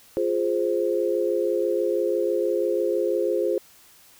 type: chord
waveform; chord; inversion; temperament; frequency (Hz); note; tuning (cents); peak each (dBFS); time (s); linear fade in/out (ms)
sine; F minor; none; equal; 349.2 / 415.3 / 523.3; F4 / Ab4 / C5; 0 / 0 / 0; -25; 0.17-3.58; 0
effects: white hiss -53 dBFS RMS until 4.19 s